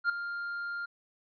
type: tone with ADSR envelope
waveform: triangle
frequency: 1400 Hz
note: F6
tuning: 4 cents sharp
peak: -20 dBFS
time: 0.04-0.86 s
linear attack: 55 ms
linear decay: 6 ms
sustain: -12 dB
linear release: 12 ms
effects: resampled to 11025 Hz